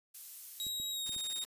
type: noise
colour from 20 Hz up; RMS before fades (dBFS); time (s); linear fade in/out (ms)
violet; -45; 0.14-0.69; 10
type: tone with pitch glide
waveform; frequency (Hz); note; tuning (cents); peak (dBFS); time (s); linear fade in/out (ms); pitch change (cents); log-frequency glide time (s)
sawtooth; 3824 to 3724; A#7 to A#7; +43 to -2; -33; 0.6-1.44; 0; -45; 0.91-1.06
type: clicks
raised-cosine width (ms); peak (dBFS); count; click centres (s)
3; -39; 4; 0.667 / 0.8 / 1.094 / 1.164
type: noise bursts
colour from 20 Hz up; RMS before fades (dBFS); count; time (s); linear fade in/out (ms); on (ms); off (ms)
white; -49; 7; 1.06-1.451; 2; 37; 22
effects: resampled to 32000 Hz